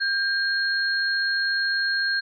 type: tone pair together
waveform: sine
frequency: 1596 / 4261 Hz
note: G6 / C8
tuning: +31 / +31 cents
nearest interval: octave + perfect fourth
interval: 1700 cents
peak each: -22 / -27 dBFS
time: 0-2.21 s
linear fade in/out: 20 ms
effects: none